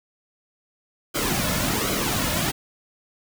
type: noise with flanger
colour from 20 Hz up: pink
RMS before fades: -24 dBFS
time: 1.14-2.52 s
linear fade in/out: 20 ms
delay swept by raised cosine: 1.1 to 2.6 ms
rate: 1.3 Hz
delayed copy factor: -0.65
effects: none